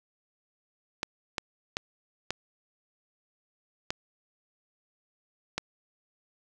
clicks, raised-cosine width 0.2 ms, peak -12 dBFS, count 6, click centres 1.031 / 1.382 / 1.769 / 2.306 / 3.905 / 5.58 s, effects none

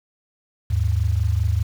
sine tone pair together, 77.78 / 102.84 Hz, D#2 / G#2, 0 / -17 cents, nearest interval perfect fourth, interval 483 cents, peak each -20 dBFS, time 0.7-1.63 s, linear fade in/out 10 ms, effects 7-bit

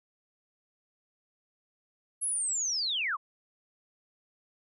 sine linear sweep, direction down, 10910 to 1003 Hz, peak -28 dBFS, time 2.21-3.17 s, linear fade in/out 20 ms, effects none

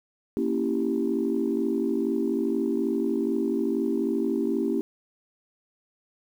sine chord, A# diminished seventh, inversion none, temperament equal, 233.1 / 277.2 / 329.6 / 392 Hz, A#3 / C#4 / E4 / G4, 0 / 0 / 0 / 0 cents, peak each -28 dBFS, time 0.37-4.81 s, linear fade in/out 0 ms, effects tanh soft clip ceiling -14 dBFS + 9-bit

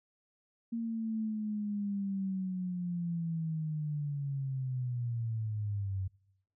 sine linear sweep, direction down, 231.8 to 93.2 Hz, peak -32 dBFS, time 0.72-6.08 s, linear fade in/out 10 ms, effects noise-tail reverb RT60 0.8 s tail -23 dB re dry

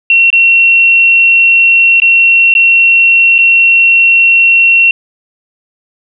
sine tone with dropouts, 2725 Hz, F7, 43 cents flat, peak -3 dBFS, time 0.1-4.91 s, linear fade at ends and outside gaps 2 ms, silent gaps 0.303-0.328 / 2.001-2.019 / 2.54-2.551 / 3.382-3.387 s, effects none

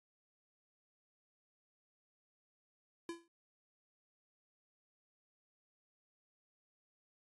square tone with exponential decay, 337.9 Hz, E4, 43 cents sharp, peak -39 dBFS, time 3.09-3.28 s, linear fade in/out 2 ms, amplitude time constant 41 ms, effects AAC 32 kbps

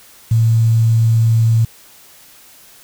sine tone with quantisation, 113.5 Hz, A#2, 46 cents flat, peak -9 dBFS, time 0.31-1.65 s, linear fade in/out 5 ms, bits 6, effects white hiss -44 dBFS RMS until 2.83 s

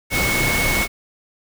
sine tone in noise, 2200 Hz, C#7, 14 cents flat, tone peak -20 dBFS, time 0.1-0.88 s, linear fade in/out 50 ms, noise pink, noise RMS -21 dBFS, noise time 0.1-0.88 s, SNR -2 dB, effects none

